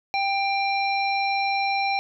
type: harmonic tone with a mistuned harmonic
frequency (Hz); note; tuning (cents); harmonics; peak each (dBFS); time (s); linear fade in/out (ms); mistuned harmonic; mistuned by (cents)
790; G5; +13; 1 / 3 / 5 / 7; -23 / -26 / -33 / -37; 0.14-1.99; 0; 5; +46
effects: none